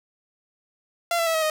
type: tone with pitch steps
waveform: sawtooth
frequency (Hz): 685 / 668.6 / 652.6 / 636.9 / 621.7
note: F5 / E5 / E5 / D#5 / D#5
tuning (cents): -34 / +24 / -18 / +40 / -2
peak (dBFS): -17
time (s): 1.11-1.5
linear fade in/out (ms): 2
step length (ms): 78
effects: none